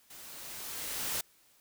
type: noise with level ramp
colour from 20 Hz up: white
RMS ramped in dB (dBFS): -50 to -33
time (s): 0.1-1.21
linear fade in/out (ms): 5
effects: white hiss -65 dBFS RMS until 1.6 s